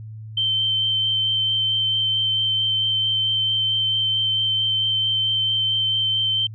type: tone with vibrato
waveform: sine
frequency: 3107 Hz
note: G7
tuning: 16 cents flat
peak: -18 dBFS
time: 0.37-6.47 s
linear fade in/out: 5 ms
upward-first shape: sine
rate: 4.5 Hz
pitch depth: 9 cents each way
effects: added 109 Hz sine -33 dBFS peak until 6.54 s